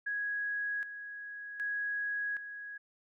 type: tone with tremolo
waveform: sine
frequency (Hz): 1661.2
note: G#6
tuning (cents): 0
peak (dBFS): -32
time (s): 0.06-2.78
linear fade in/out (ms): 10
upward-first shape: square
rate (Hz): 0.65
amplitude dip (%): 65
effects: none